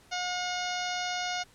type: harmonic tone with a mistuned harmonic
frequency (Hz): 721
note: F#5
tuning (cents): -45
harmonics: 1 / 2 / 3 / 4 / 5 / 6 / 7 / 8 / 9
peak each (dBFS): -34 / -37 / -39 / -40 / -41 / -42 / -42 / -43 / -44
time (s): 0.11-1.44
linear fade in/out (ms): 20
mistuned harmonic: 8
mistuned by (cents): -20
effects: pink hiss -59 dBFS RMS until 1.54 s + low-pass 11000 Hz 12 dB/octave